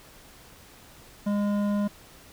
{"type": "tone with hard clipping", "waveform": "triangle", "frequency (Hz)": 204.7, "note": "G#3", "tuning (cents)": -25, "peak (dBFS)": -25, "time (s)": [1.26, 1.88], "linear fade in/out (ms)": 10, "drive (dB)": 15, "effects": ["pink hiss -51 dBFS RMS until 2.32 s"]}